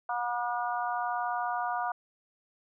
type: harmonic tone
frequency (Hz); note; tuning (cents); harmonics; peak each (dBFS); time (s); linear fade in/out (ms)
240.9; B3; -43; 3 / 4 / 5 / 6; -32 / -34 / -36 / -38; 0.09-1.92; 5
effects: none